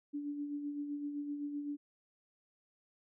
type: tone with tremolo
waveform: sine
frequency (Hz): 290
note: D4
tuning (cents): -22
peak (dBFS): -35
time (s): 0.13-1.77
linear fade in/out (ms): 20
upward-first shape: sine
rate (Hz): 7.8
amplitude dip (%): 45
effects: none